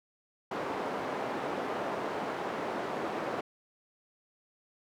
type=band-pass noise; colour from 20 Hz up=white; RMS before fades=-35 dBFS; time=0.51-3.41 s; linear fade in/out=5 ms; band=240 to 840 Hz; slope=12 dB/octave; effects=none